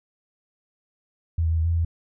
sine tone with pitch steps, 82.8 / 81 / 82 / 80.2 / 84.2 / 83.7 / 83 Hz, E2 / E2 / E2 / E2 / E2 / E2 / E2, +8 / -30 / -9 / -47 / +37 / +27 / +12 cents, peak -19 dBFS, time 1.38-1.849 s, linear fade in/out 5 ms, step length 67 ms, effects none

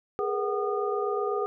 sine tone cluster, 413.1 / 461 / 481.2 / 750 / 1221 Hz, G#4 / A#4 / B4 / F#5 / D#6, -9 / -19 / -45 / +23 / -33 cents, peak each -28 / -36 / -34 / -34 / -33 dBFS, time 0.19-1.46 s, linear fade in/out 0 ms, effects none

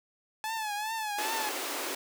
sawtooth tone with vibrato, 860 Hz, A5, 40 cents flat, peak -28 dBFS, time 0.44-1.49 s, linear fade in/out 0 ms, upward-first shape triangle, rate 2.5 Hz, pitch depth 97 cents each way
pink high-pass noise, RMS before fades -35 dBFS, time 1.18-1.95 s, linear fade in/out 5 ms, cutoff 280 Hz, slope 48 dB/octave
effects none

